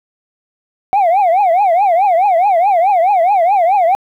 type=tone with vibrato; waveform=sine; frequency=740 Hz; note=F#5; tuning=in tune; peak=-6 dBFS; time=0.93-3.95 s; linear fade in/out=0 ms; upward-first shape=triangle; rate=4.7 Hz; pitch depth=240 cents each way; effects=tanh soft clip ceiling -7 dBFS + 8-bit